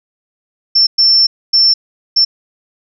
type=tone bursts at uneven times; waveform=sine; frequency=5380 Hz; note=E8; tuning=34 cents sharp; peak=-6 dBFS; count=4; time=0.75-0.87 / 0.98-1.27 / 1.53-1.74 / 2.16-2.25 s; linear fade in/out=10 ms; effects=none